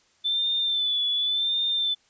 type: tone with vibrato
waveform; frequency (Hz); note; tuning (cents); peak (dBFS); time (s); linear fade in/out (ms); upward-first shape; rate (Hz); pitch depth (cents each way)
sine; 3520; A7; 0; -22; 0.24-1.95; 20; sine; 0.9; 49
effects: white hiss -63 dBFS RMS until 2.09 s + resampled to 16000 Hz